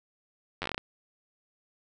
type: slowing click train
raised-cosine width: 0.3 ms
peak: -16 dBFS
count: 9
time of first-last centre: 0.62-0.779 s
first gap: 10 ms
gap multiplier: 1.19
effects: none